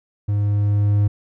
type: tone with level ramp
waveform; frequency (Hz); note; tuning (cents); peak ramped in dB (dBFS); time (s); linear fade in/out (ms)
triangle; 102.7; G#2; -19; -15 to -11; 0.28-1.08; 10
effects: none

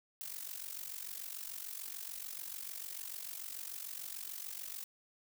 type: noise with amplitude modulation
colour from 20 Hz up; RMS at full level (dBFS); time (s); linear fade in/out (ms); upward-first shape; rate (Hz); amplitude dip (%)
blue; -41; 0.21-4.84; 0; sine; 46.8; 80
effects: none

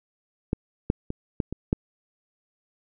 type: clicks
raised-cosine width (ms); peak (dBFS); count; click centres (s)
3; -10 / -7 / -17 / -11 / -18 / -8; 6; 0.531 / 0.901 / 1.104 / 1.402 / 1.526 / 1.729
effects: none

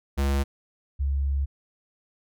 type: tone pair in turn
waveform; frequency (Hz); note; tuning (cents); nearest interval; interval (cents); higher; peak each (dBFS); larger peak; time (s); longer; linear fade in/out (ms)
square / sine; 69.3 / 69.3; C#2 / C#2; 0 / 0; unison; 0; neither; -22; neither; 0.17-0.44 / 0.99-1.46; second; 20
effects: none

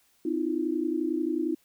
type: tone cluster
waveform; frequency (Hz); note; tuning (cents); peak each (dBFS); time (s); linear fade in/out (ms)
sine; 258.5 / 313.4 / 344.6; C4 / D#4 / F4; -21 / +13 / -23; -33 / -28 / -30; 0.25-1.55; 5
effects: white hiss -66 dBFS RMS until 1.64 s

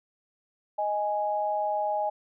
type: tone pair together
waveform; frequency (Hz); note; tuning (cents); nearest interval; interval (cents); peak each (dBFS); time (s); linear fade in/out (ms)
sine; 623.5 / 830.6; D#5 / G#5; +3 / 0; perfect fourth; 497; -29 / -27; 0.78-2.1; 10
effects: none

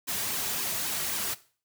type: noise with flanger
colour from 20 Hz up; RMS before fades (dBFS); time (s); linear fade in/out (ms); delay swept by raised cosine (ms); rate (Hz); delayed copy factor
white; -31; 0.07-1.35; 20; 1.4 to 4; 3.7; -0.65
effects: noise-tail reverb RT60 0.4 s tail -17 dB re dry

